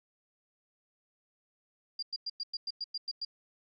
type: tone bursts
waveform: sine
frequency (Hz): 4795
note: D8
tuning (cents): +35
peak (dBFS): -33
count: 10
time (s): 1.99-3.25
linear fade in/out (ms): 5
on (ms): 36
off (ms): 100
effects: none